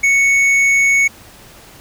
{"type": "tone with hard clipping", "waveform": "sine", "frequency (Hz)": 2217, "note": "C#7", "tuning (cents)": 0, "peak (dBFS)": -11, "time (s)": [0.03, 1.08], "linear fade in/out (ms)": 10, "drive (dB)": 6, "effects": ["pink hiss -41 dBFS RMS until 1.8 s"]}